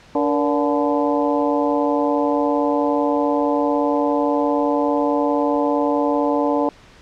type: harmonic tone with a mistuned harmonic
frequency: 144.7 Hz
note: D3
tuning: 25 cents flat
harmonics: 2 / 3 / 4 / 5 / 6 / 7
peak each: -20 / -23 / -22 / -27 / -24 / -28 dBFS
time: 0.15-6.69 s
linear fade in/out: 2 ms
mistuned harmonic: 3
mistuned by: +130 cents
effects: pink hiss -47 dBFS RMS until 7.01 s + low-pass 5000 Hz 12 dB/octave